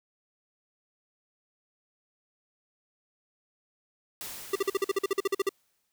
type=noise with exponential decay; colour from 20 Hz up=white; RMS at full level=-38 dBFS; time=4.21-5.92 s; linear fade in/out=0 ms; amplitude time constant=370 ms
type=tone bursts; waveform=square; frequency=392 Hz; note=G4; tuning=in tune; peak=-24 dBFS; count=14; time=4.53-5.492 s; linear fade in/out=5 ms; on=26 ms; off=46 ms
effects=none